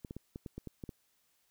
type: clicks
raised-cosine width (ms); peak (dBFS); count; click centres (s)
3; -29; 9; 0.048 / 0.109 / 0.166 / 0.359 / 0.462 / 0.58 / 0.673 / 0.838 / 0.892
effects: white hiss -74 dBFS RMS until 1.5 s